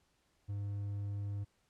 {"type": "tone", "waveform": "triangle", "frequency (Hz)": 101.2, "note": "G#2", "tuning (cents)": -44, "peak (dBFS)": -34, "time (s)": [0.48, 1.45], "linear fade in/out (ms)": 20, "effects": ["pink hiss -75 dBFS RMS until 1.69 s", "low-pass 10000 Hz 12 dB/octave"]}